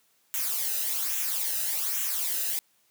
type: noise with flanger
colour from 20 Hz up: blue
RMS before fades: -29 dBFS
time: 0.34-2.59 s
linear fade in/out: 0 ms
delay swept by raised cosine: 0.21 to 0.91 ms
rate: 1.2 Hz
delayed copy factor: -0.65
effects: white hiss -67 dBFS RMS until 2.9 s + high-pass 100 Hz 12 dB/octave